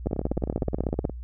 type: two click trains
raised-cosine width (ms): 2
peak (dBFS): -19 / -11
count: 21 / 17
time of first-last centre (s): 0.06-1.096 / 0.07-1.052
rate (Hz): 19.3 / 16.3
effects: added 60 Hz sine -34 dBFS peak until 1.23 s